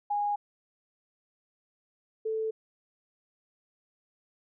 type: tone pair in turn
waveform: sine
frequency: 823 / 440.5 Hz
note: G#5 / A4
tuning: -16 / +2 cents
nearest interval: major seventh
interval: 1082 cents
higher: first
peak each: -26 / -28 dBFS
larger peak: first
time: 0.1-0.36 / 2.25-2.51 s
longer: neither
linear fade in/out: 10 ms
effects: none